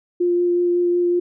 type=tone with vibrato; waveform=sine; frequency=351.1 Hz; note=F4; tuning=9 cents sharp; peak=-15 dBFS; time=0.2-1.2 s; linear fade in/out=10 ms; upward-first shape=sine; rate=5.4 Hz; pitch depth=9 cents each way; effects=none